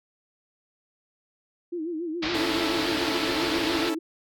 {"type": "tone with vibrato", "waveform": "sine", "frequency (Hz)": 330, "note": "E4", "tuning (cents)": 2, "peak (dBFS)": -28, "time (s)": [1.72, 3.99], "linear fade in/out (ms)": 10, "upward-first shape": "sine", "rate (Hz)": 7.1, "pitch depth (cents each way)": 120}
{"type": "low-pass noise", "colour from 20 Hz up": "white", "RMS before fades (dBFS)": -30, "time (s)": [2.22, 3.9], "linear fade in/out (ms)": 10, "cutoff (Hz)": 4800, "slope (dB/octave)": 48}
{"type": "chord", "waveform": "sawtooth", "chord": "A major", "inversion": "first", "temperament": "equal", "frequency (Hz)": [277.2, 329.6, 440], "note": ["C#4", "E4", "A4"], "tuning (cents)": [0, 0, 0], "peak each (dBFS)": -29, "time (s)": [2.34, 3.95], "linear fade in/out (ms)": 10}
{"effects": []}